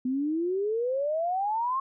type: exponential sweep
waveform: sine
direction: up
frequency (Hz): 248.7 to 1091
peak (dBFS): -25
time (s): 0.05-1.8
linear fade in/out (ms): 5
effects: none